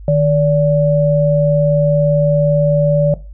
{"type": "tone pair together", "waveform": "sine", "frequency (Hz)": [152.97, 578], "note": ["D#3", "D5"], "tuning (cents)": [-29, -28], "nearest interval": "octave + major seventh", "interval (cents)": 2301, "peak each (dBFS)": [-12, -12], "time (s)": [0.08, 3.14], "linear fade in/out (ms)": 2, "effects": ["noise-tail reverb RT60 0.3 s tail -17 dB re dry", "added 50 Hz sine -30 dBFS peak until 3.33 s"]}